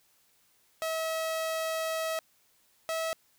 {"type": "tone pair in turn", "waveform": "sawtooth", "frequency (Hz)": [644, 648.1], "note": ["E5", "E5"], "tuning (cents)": [-41, -30], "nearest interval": "unison", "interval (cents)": 11, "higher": "second", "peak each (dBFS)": -26, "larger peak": "neither", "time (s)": [[0.82, 2.19], [2.89, 3.13]], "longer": "first", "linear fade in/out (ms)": 0, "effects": ["white hiss -67 dBFS RMS until 3.38 s"]}